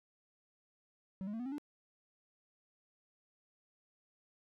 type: tone with pitch steps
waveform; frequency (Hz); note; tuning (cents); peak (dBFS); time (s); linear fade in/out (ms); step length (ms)
triangle; 190 / 207.2 / 225.9 / 246.4 / 268.7 / 293; F#3 / G#3 / A3 / B3 / C4 / D4; +46 / -4 / +46 / -4 / +46 / -4; -36; 1.21-1.582; 0; 62
effects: none